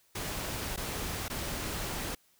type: noise with dropouts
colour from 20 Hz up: pink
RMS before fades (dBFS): -36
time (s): 0.15-2.15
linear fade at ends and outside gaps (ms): 5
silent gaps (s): 0.763-0.774 / 1.283-1.299
effects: white hiss -67 dBFS RMS until 2.39 s